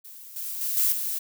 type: noise with level steps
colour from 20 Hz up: violet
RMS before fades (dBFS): -44 / -33 / -28 / -22 / -29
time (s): 0.04-1.19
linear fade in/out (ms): 10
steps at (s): 0.36 / 0.61 / 0.77 / 0.92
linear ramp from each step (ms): 2
effects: none